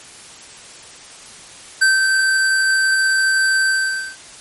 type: tone with ADSR envelope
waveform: square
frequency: 1552 Hz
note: G6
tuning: 18 cents flat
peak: -10 dBFS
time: 1.81-4.17 s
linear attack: 13 ms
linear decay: 160 ms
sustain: -4 dB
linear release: 480 ms
effects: white hiss -39 dBFS RMS until 4.4 s + MP3 48 kbps